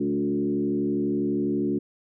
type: tone with frequency modulation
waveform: sine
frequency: 286.8 Hz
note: D4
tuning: 41 cents flat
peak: -22 dBFS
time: 0-1.79 s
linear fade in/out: 10 ms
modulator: 72.2 Hz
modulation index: 1.3
effects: none